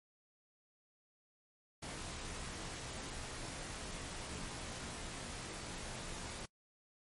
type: noise with comb filter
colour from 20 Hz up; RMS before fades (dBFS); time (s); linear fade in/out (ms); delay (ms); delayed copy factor
pink; -45; 1.82-6.46; 10; 20; -0.6
effects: noise-tail reverb RT60 0.1 s tail -24 dB re dry + MP3 48 kbps